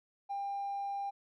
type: tone with hard clipping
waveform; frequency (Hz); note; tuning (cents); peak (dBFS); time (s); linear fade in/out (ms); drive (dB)
sine; 798; G5; +31; -35; 0.29-1.11; 20; 1
effects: none